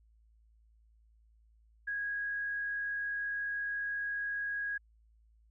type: tone with frequency modulation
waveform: sine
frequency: 1649 Hz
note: G#6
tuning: 13 cents flat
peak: -33 dBFS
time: 1.87-4.78 s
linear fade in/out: 10 ms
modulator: 65.4 Hz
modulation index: 0.26
effects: added 55 Hz sine -62 dBFS peak until 5.5 s